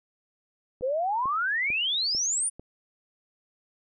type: click train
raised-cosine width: 2 ms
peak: -28 dBFS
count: 5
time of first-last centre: 0.81-2.596 s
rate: 2.24 Hz
type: exponential sweep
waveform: sine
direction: up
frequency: 487.7 to 9700 Hz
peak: -24 dBFS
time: 0.82-2.5 s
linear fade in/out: 20 ms
effects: none